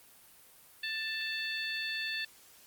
harmonic tone, 884 Hz, A5, 8 cents sharp, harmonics 2 / 3 / 4 / 5, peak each -37 / -39 / -40 / -41 dBFS, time 0.83-2.25 s, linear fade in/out 5 ms, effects white hiss -58 dBFS RMS until 2.66 s + Opus 32 kbps

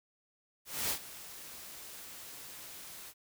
white noise with ADSR envelope, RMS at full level -32 dBFS, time 0.65-3.14 s, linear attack 250 ms, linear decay 82 ms, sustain -16 dB, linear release 57 ms, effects none

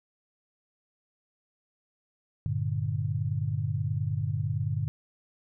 sine chord, G minor, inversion none, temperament equal, 98 / 116.54 / 146.83 Hz, G2 / Bb2 / D3, 0 / 0 / 0 cents, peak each -31 dBFS, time 2.46-4.88 s, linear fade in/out 0 ms, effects none

